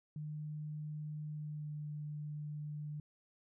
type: tone with pitch glide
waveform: sine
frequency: 151.5 to 149.41 Hz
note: D#3 to D3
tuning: -46 to +30 cents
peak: -40 dBFS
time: 0.16-3 s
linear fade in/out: 2 ms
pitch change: -24 cents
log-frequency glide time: 1.28-1.85 s
effects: none